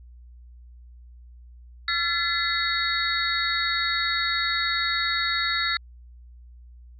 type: tone cluster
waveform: sine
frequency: 1359 / 1729 / 2033 / 3793 / 4352 Hz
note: F6 / A6 / B6 / A#7 / C#8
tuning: -48 / -31 / +50 / +29 / -33 cents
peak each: -29 dBFS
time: 1.88-5.77 s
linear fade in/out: 2 ms
effects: added 60 Hz sine -44 dBFS peak until 6.99 s